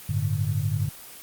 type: chord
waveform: sine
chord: G suspended second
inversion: none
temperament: just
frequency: 98 / 110.25 / 147 Hz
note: G2 / A2 / D3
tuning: 0 / +4 / +2 cents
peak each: -27 dBFS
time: 0.09-0.89 s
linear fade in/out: 5 ms
effects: white hiss -43 dBFS RMS until 1.22 s + Opus 24 kbps